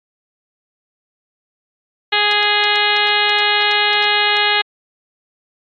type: harmonic tone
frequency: 415.3 Hz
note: G#4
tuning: in tune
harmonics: 1 / 2 / 3 / 4 / 5 / 6 / 7 / 8 / 9 / 10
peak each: -25 / -20 / -25 / -20 / -20 / -23 / -21 / -22 / -22 / -25 dBFS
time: 2.12-4.62 s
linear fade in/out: 10 ms
effects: AAC 64 kbps